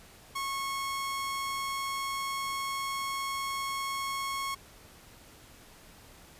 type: tone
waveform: sawtooth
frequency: 1095 Hz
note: C#6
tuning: 22 cents flat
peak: -28 dBFS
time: 0.35-4.55 s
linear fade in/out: 10 ms
effects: pink hiss -54 dBFS RMS until 6.39 s + resampled to 32000 Hz